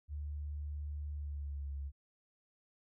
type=tone with pitch glide; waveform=sine; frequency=73.6 to 69.91 Hz; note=D2 to C#2; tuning=+4 to +15 cents; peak=-38 dBFS; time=0.08-1.92 s; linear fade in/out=50 ms; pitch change=-89 cents; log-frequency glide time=1.13-1.72 s; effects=none